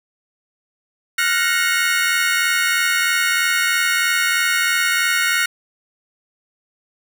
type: chord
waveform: 35% pulse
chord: Gb major seventh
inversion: third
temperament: equal with one note detuned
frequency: 1396.9 / 1480 / 1864.7 / 2181 Hz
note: F6 / Gb6 / Bb6 / Db7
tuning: 0 / 0 / 0 / -29 cents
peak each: -20 dBFS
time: 1.18-5.46 s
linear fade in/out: 5 ms
effects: none